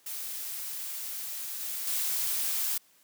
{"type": "noise with level steps", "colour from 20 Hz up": "blue", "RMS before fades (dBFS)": [-37, -35, -30], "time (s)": [0.06, 2.78], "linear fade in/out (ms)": 5, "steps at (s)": [1.61, 1.87], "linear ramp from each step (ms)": 2, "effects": ["white hiss -63 dBFS RMS until 3.03 s", "high-pass 150 Hz 12 dB/octave"]}